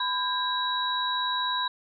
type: tone cluster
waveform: sine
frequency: 1004 / 1606 / 3884 Hz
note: B5 / G6 / B7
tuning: +28 / +41 / -30 cents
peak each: -28 / -33 / -29 dBFS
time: 0-1.68 s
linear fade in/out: 5 ms
effects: none